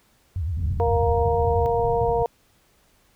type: tone with vibrato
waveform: sine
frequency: 82.5 Hz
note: E2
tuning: 2 cents sharp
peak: -23 dBFS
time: 0.36-1.66 s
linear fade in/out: 0 ms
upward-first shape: triangle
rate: 9.2 Hz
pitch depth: 300 cents each way
type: low-pass noise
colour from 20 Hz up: white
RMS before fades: -30 dBFS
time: 0.56-2.24 s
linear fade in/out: 20 ms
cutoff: 140 Hz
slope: 24 dB/octave
type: harmonic tone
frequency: 234 Hz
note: A#3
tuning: 7 cents sharp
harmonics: 2 / 3 / 4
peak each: -21 / -25 / -27 dBFS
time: 0.8-2.26 s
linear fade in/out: 0 ms
effects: pink hiss -61 dBFS RMS until 3.15 s